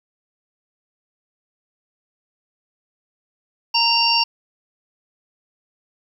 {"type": "harmonic tone with a mistuned harmonic", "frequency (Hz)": 927, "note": "A#5", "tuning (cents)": -10, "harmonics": [1, 3, 5, 6], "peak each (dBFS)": [-20, -20, -20, -20], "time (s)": [3.74, 4.24], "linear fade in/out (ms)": 10, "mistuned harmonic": 6, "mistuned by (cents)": -31, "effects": ["8-bit"]}